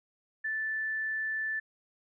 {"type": "tone", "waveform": "sine", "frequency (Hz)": 1757, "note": "A6", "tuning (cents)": -3, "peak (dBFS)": -30, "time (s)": [0.44, 1.6], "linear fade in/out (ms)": 10, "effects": []}